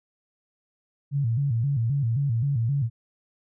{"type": "tone with vibrato", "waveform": "sine", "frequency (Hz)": 127.3, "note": "C3", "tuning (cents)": -47, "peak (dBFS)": -21, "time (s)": [1.11, 2.9], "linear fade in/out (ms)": 50, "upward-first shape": "square", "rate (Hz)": 3.8, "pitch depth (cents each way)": 180, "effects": []}